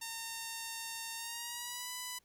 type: tone with pitch glide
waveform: 5% pulse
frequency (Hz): 913 to 995.6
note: A#5 to B5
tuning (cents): -36 to +14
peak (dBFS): -28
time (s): 0.01-2.19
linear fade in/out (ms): 10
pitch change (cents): +150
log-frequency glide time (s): 1.15-1.91
effects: pink hiss -72 dBFS RMS until 2.24 s